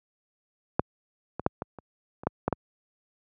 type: clicks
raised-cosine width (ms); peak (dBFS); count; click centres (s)
1; -6 / -17 / -7 / -17 / -27 / -26 / -10 / -10 / -10; 9; 0.795 / 1.396 / 1.464 / 1.621 / 1.787 / 2.235 / 2.27 / 2.48 / 2.527
effects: high-pass 80 Hz 12 dB/octave